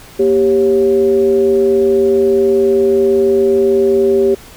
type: tone with frequency modulation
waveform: sine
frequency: 392.7 Hz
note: G4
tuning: 3 cents sharp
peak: -8 dBFS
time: 0.19-4.35 s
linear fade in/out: 10 ms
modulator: 156 Hz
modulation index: 0.56
effects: pink hiss -38 dBFS RMS until 4.56 s